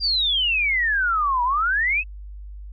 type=exponential two-way sweep; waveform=sine; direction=down then up; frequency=4860 to 951 to 2662 Hz; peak=-18 dBFS; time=0-2.04 s; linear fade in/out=50 ms; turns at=1.43 s; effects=added 50 Hz sine -34 dBFS peak until 2.72 s